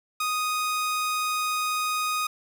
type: tone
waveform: sawtooth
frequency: 1244.5 Hz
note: D#6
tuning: in tune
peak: -21 dBFS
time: 0.2-2.27 s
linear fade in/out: 5 ms
effects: none